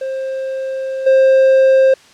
triangle tone with level steps, 530 Hz, C5, 22 cents sharp, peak -17 / -5 dBFS, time 0.01-1.94 s, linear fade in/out 5 ms, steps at 1.06 s, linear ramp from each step 10 ms, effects white hiss -45 dBFS RMS until 2.13 s + low-pass 6000 Hz 12 dB/octave

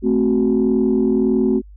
sine chord, F# diminished, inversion first, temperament equal with one note detuned, 220 / 261.6 / 372.1 Hz, A3 / C4 / F#4, 0 / 0 / +10 cents, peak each -17 dBFS, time 0.02-1.62 s, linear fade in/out 50 ms, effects tanh soft clip ceiling -7 dBFS + added 50 Hz sine -38 dBFS peak until 1.76 s

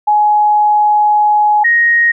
sine tone pair in turn, 840 / 1873.3 Hz, G#5 / A#6, +19 / +8 cents, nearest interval octave + major second, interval 1389 cents, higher second, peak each -7 dBFS, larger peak neither, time 0.07-1.64 / 1.64-2.12 s, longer first, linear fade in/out 10 ms, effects none

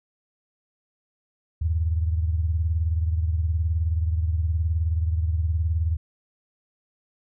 sine beating tone pair, 79.7 / 98.7 Hz, D#2 / G2, +42 / +12 cents, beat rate 19 Hz, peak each -21 / -29 dBFS, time 1.61-5.97 s, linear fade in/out 10 ms, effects none

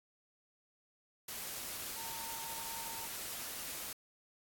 sine tone in noise, 910 Hz, A#5, 42 cents flat, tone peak -48 dBFS, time 1.96-3.06 s, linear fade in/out 5 ms, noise white, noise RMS -43 dBFS, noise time 1.28-3.93 s, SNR -8 dB, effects AAC 64 kbps

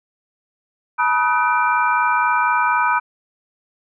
sine tone cluster, 866 / 970 / 1261 / 1506 / 2364 Hz, A5 / B5 / D#6 / F#6 / D7, -28 / -31 / +23 / +30 / +11 cents, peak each -25 / -18 / -20 / -21 / -27 dBFS, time 0.98-3 s, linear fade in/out 20 ms, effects none

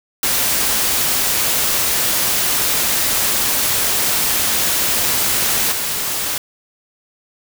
white noise with level steps, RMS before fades -17 / -21 dBFS, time 0.23-6.38 s, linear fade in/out 2 ms, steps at 5.72 s, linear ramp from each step 2 ms, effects none

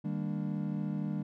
triangle chord, Eb major seventh, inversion none, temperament equal with one note detuned, 155.56 / 199.42 / 233.1 / 293.7 Hz, Eb3 / G3 / Bb3 / D4, 0 / +30 / 0 / 0 cents, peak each -34 / -33 / -39 / -39 dBFS, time 0.04-1.23 s, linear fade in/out 10 ms, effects none

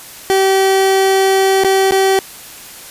30% pulse tone with dropouts, 385.1 Hz, G4, 31 cents flat, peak -7 dBFS, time 0.3-2.19 s, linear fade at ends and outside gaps 0 ms, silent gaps 1.637-1.646 / 1.91-1.921 s, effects white hiss -34 dBFS RMS until 2.9 s + resampled to 32000 Hz

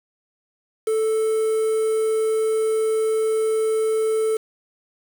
triangle tone with quantisation, 439.3 Hz, A4, 3 cents flat, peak -16 dBFS, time 0.87-4.37 s, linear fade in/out 5 ms, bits 6, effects none

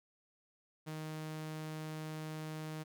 sawtooth tone, 156 Hz, D#3, 5 cents sharp, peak -37 dBFS, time 0.86-2.84 s, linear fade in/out 20 ms, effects none

